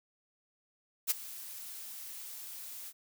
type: noise with ADSR envelope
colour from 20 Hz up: blue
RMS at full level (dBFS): -27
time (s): 1.07-2.93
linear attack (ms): 36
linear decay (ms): 19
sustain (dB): -18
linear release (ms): 46
effects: none